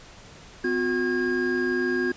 triangle tone cluster, 253.8 / 360.3 / 1628 Hz, B3 / F#4 / G#6, +47 / -46 / -35 cents, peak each -26 / -23 / -26 dBFS, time 0.64-2.12 s, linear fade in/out 5 ms, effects pink hiss -47 dBFS RMS until 2.16 s + resampled to 16000 Hz

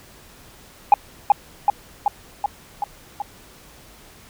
sine tone with echo, 820 Hz, G#5, 22 cents flat, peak -4 dBFS, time 0.92-0.94 s, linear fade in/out 2 ms, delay 380 ms, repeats 6, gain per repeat -3 dB, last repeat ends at 3.22 s, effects tanh soft clip ceiling -4 dBFS + pink hiss -47 dBFS RMS until 4.29 s

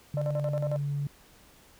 sine tone with pitch glide, 143.8 to 142.64 Hz, D3 to C#3, -36 to +50 cents, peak -27 dBFS, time 0.14-1.07 s, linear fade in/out 2 ms, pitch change -14 cents, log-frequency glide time 0.34-0.42 s
sine tone with tremolo, 597 Hz, D5, 28 cents sharp, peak -26 dBFS, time 0.17-0.77 s, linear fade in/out 2 ms, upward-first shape square, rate 11 Hz, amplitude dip 75%
effects tanh soft clip ceiling -22 dBFS + pink hiss -57 dBFS RMS until 1.79 s

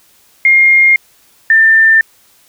sine tone pair in turn, 2128 / 1789.4 Hz, C7 / A6, +29 / +29 cents, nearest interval minor third, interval 300 cents, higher first, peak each -4 dBFS, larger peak neither, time 0.45-0.96 / 1.5-2.01 s, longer neither, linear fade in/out 2 ms, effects white hiss -49 dBFS RMS until 2.48 s

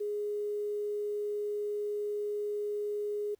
sine tone with quantisation, 415.3 Hz, G#4, in tune, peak -31 dBFS, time 0-3.35 s, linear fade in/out 10 ms, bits 10, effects pink hiss -75 dBFS RMS until 3.39 s

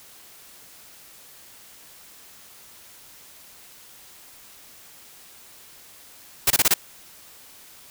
white noise bursts, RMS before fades -17 dBFS, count 5, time 6.47-6.74 s, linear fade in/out 5 ms, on 34 ms, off 25 ms, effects white hiss -48 dBFS RMS until 7.9 s

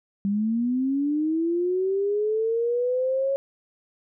sine linear sweep, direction up, 195.7 to 552 Hz, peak -21 dBFS, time 0.25-3.36 s, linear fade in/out 0 ms, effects none

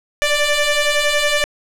15% pulse ring-modulated tone, 587.3 Hz, D5, in tune, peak -5 dBFS, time 0.22-1.44 s, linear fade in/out 0 ms, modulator 1180 Hz, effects low-pass 11000 Hz 12 dB/octave

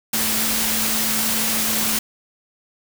sine tone in noise, 220 Hz, A3, in tune, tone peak -29 dBFS, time 0.13-1.99 s, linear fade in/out 5 ms, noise white, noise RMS -21 dBFS, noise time 0.13-1.99 s, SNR -11 dB, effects none

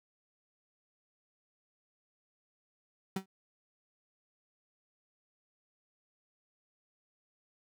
35% pulse tone with exponential decay, 191 Hz, G3, 45 cents flat, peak -27 dBFS, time 3.16-3.26 s, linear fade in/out 5 ms, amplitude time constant 20 ms, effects none

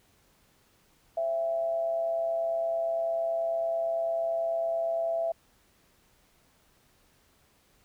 sine tone with amplitude modulation, 666 Hz, E5, 18 cents sharp, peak -24 dBFS, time 1.17-5.32 s, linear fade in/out 5 ms, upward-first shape sine, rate 129 Hz, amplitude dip 45%, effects pink hiss -65 dBFS RMS until 7.84 s

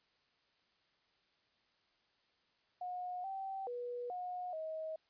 sine tone with pitch steps, 723 / 774 / 486.4 / 723 / 634 Hz, F#5 / G5 / B4 / F#5 / D#5, -40 / -22 / -26 / -40 / +32 cents, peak -39 dBFS, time 2.81-4.96 s, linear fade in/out 5 ms, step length 430 ms, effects white hiss -75 dBFS RMS until 5.09 s + resampled to 11025 Hz

